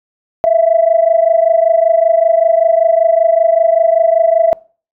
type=tone pair together; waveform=sine; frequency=650 / 675.2 Hz; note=E5 / E5; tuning=-24 / +41 cents; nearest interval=minor second; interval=65 cents; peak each=-10 dBFS; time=0.44-4.53 s; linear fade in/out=0 ms; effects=noise-tail reverb RT60 0.4 s tail -25 dB re dry + tanh soft clip ceiling 0 dBFS